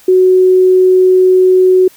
sine tone, 370.6 Hz, F#4, 3 cents sharp, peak -4 dBFS, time 0.08-1.88 s, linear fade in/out 5 ms, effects white hiss -43 dBFS RMS until 1.96 s

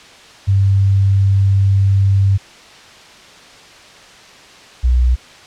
sine tone pair in turn, 98 / 61.74 Hz, G2 / B1, 0 / 0 cents, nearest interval minor sixth, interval 800 cents, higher first, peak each -9 dBFS, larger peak neither, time 0.47-2.38 / 4.83-5.16 s, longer first, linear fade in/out 20 ms, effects white hiss -40 dBFS RMS until 5.46 s + low-pass 5000 Hz 12 dB/octave

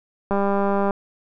click train, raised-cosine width 1 ms, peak -9 dBFS, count 120, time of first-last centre 0.31-0.908 s, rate 199 Hz, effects none

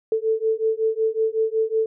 sine beating tone pair, 440 / 445.4 Hz, A4 / A4, 0 / +21 cents, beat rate 5.4 Hz, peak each -22 dBFS, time 0.12-1.86 s, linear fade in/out 2 ms, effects none

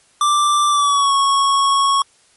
square tone with pitch glide, 1177 to 1104.5 Hz, D6 to C#6, +3 to -7 cents, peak -13 dBFS, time 0.21-2.02 s, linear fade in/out 2 ms, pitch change -110 cents, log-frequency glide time 0.69-1.13 s, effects white hiss -54 dBFS RMS until 2.36 s + MP3 48 kbps

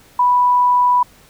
sine tone, 986 Hz, B5, 3 cents flat, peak -10 dBFS, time 0.19-1.03 s, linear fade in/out 5 ms, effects pink hiss -48 dBFS RMS until 1.29 s

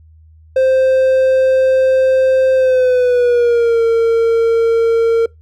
triangle tone with pitch glide, 523.3 to 458.2 Hz, C5 to A#4, 0 to -30 cents, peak -7 dBFS, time 0.56-5.26 s, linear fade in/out 5 ms, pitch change -230 cents, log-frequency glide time 2.55-3.83 s, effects noise-tail reverb RT60 0.2 s tail -24 dB re dry + added 79 Hz sine -41 dBFS peak until 5.41 s

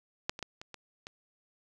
clicks, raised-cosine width 0.2 ms, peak -12 / -25 / -19 / -26 / -26 / -25 dBFS, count 6, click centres 0.295 / 0.391 / 0.427 / 0.615 / 0.743 / 1.069 s, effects none

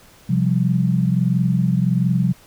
sine chord, C suspended fourth, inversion none, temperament equal with one note detuned, 130.21 / 174.61 / 196 Hz, C3 / F3 / G3, -8 / 0 / 0 cents, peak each -19 / -18 / -22 dBFS, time 0.29-2.33 s, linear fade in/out 10 ms, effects pink hiss -49 dBFS RMS until 2.46 s

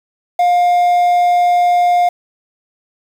triangle tone with quantisation, 708 Hz, F5, 23 cents sharp, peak -7 dBFS, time 0.39-2.09 s, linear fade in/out 5 ms, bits 6, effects none

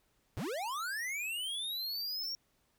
square linear sweep, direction up, 76 to 5588 Hz, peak -36 dBFS, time 0.37-2.35 s, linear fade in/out 0 ms, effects pink hiss -74 dBFS RMS until 2.78 s

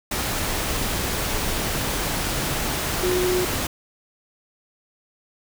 sine tone in noise, 363.2 Hz, F#4, 32 cents flat, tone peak -20 dBFS, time 3.03-3.45 s, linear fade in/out 5 ms, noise pink, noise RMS -25 dBFS, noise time 0.11-3.67 s, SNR +2 dB, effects none

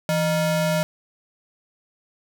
square ring-modulated tone, 390.3 Hz, G4, 8 cents flat, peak -17 dBFS, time 0.09-0.83 s, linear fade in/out 0 ms, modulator 224 Hz, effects none

